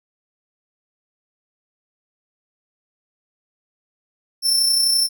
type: tone with amplitude modulation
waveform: sawtooth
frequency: 5370 Hz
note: E8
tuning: 31 cents sharp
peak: -11 dBFS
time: 4.42-5.09 s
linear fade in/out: 50 ms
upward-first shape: sine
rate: 31.8 Hz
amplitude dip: 35%
effects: none